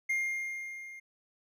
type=tone with level ramp; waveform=triangle; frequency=2119 Hz; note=C7; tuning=21 cents sharp; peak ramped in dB=-25 to -43 dBFS; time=0.09-1 s; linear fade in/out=10 ms; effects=none